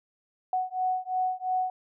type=beating tone pair; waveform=sine; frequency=740 / 742.9 Hz; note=F#5 / F#5; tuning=0 / +7 cents; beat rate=2.9 Hz; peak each=-29 dBFS; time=0.53-1.7 s; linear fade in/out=2 ms; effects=none